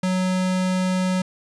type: tone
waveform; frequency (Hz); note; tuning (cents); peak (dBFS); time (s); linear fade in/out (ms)
square; 185; F#3; 0; -20; 0.03-1.22; 5
effects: resampled to 22050 Hz + 10-bit